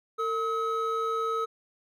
triangle tone pair together, 452.9 / 1281 Hz, A#4 / E6, -50 / -50 cents, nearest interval octave + tritone, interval 1800 cents, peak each -28 / -26 dBFS, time 0.18-1.46 s, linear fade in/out 20 ms, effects tanh soft clip ceiling -17 dBFS

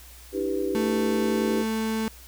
sine chord, E minor seventh, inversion third, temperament equal with one note detuned, 293.7 / 324.7 / 392 / 493.9 Hz, D4 / E4 / G4 / B4, 0 / -26 / 0 / 0 cents, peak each -32 / -31 / -27 / -31 dBFS, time 0.32-1.65 s, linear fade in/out 50 ms
35% pulse tone, 221.1 Hz, A3, 9 cents sharp, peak -23 dBFS, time 0.75-2.08 s, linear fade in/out 0 ms
effects added 60 Hz sine -47 dBFS peak until 2.27 s + white hiss -49 dBFS RMS until 2.27 s

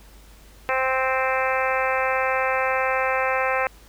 harmonic tone, 261.6 Hz, C4, in tune, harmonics 2 / 3 / 4 / 5 / 6 / 7 / 8 / 9 / 10, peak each -25 / -27 / -28 / -29 / -30 / -30 / -31 / -32 / -32 dBFS, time 0.69-3.67 s, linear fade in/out 0 ms, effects added 50 Hz sine -47 dBFS peak until 3.88 s + pink hiss -52 dBFS RMS until 3.88 s

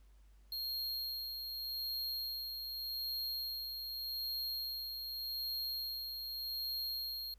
square tone with tremolo, 4241 Hz, C8, 23 cents sharp, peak -37 dBFS, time 0.52-7.34 s, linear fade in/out 2 ms, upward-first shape sine, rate 0.84 Hz, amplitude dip 40%, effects added 50 Hz sine -59 dBFS peak until 7.38 s + pink hiss -75 dBFS RMS until 7.38 s

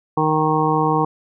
harmonic tone, 155.56 Hz, D#3, in tune, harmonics 1 / 2 / 3 / 5 / 6 / 7, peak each -22 / -22 / -22 / -22 / -22 / -22 dBFS, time 0.17-1.05 s, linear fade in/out 5 ms, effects none

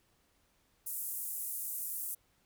white band-pass noise, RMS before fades -39 dBFS, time 0.86-2.15 s, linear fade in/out 10 ms, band 9200 to 16000 Hz, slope 24 dB/octave, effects pink hiss -72 dBFS RMS until 2.45 s

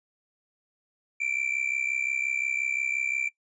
triangle tone with amplitude modulation, 2349 Hz, D7, in tune, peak -21 dBFS, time 1.2-3.29 s, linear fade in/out 10 ms, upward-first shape sine, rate 65.7 Hz, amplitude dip 90%, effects noise-tail reverb RT60 0.1 s tail -20 dB re dry + resampled to 22050 Hz

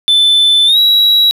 sine tone with pitch glide, 3520 to 3883 Hz, A7 to B7, 0 to -30 cents, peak -3 dBFS, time 0.08-1.31 s, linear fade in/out 0 ms, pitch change +170 cents, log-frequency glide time 0.66-0.78 s, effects tanh soft clip ceiling -5 dBFS + 7-bit

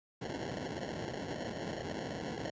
violet noise with sample-and-hold, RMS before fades -39 dBFS, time 0.21-2.5 s, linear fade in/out 2 ms, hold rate 1225 Hz, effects high-pass 100 Hz 12 dB/octave + resampled to 16000 Hz

